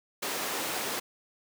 pink high-pass noise, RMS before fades -33 dBFS, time 0.22-1 s, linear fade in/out 10 ms, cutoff 360 Hz, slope 12 dB/octave, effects none

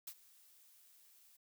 blue noise with ADSR envelope, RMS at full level -45 dBFS, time 0.07-1.37 s, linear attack 5 ms, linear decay 60 ms, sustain -20 dB, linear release 11 ms, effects none

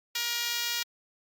5% pulse tone with high-pass filter, 474.2 Hz, A#4, 30 cents sharp, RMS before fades -31 dBFS, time 0.15-0.83 s, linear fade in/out 5 ms, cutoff 1500 Hz, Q 0.57, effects Opus 48 kbps

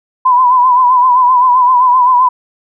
sine tone with vibrato, 1001 Hz, B5, 23 cents sharp, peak -5 dBFS, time 0.25-2.29 s, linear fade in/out 10 ms, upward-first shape triangle, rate 7.7 Hz, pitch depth 71 cents each way, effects none

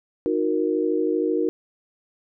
sine chord, D# minor, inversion none, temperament equal with one note detuned, 311.1 / 364.1 / 466.2 Hz, D#4 / F#4 / A#4, 0 / -28 / 0 cents, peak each -24 dBFS, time 0.26-1.49 s, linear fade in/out 0 ms, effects none

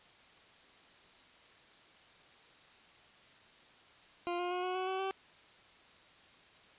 20% pulse tone with pitch steps, 349.2 / 354.9 / 360.7 / 366.6 / 372.5 / 378.6 / 384.8 Hz, F4 / F4 / F#4 / F#4 / F#4 / F#4 / G4, 0 / +28 / -44 / -16 / +12 / +40 / -32 cents, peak -29 dBFS, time 4.27-5.11 s, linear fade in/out 0 ms, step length 120 ms, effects white hiss -60 dBFS RMS until 6.78 s + resampled to 8000 Hz

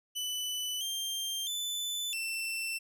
sawtooth tone with pitch steps, 2988 / 3177 / 3505 / 2682 Hz, F#7 / G7 / A7 / E7, +16 / +23 / -7 / +29 cents, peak -30 dBFS, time 0.15-2.79 s, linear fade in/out 20 ms, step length 660 ms, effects none

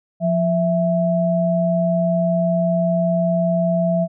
sine tone pair together, 174.81 / 660 Hz, F3 / E5, +2 / +2 cents, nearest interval octave + major seventh, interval 2300 cents, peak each -18 dBFS, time 0.2-4.08 s, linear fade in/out 50 ms, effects none

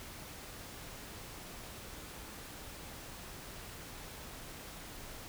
silence, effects pink hiss -48 dBFS RMS until 5.28 s

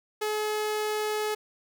sawtooth tone, 425.8 Hz, G#4, 43 cents sharp, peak -23 dBFS, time 0.21-1.35 s, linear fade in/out 10 ms, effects none

